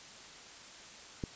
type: click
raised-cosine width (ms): 3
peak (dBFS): -22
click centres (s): 1.238
effects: white hiss -51 dBFS RMS until 1.35 s + resampled to 16000 Hz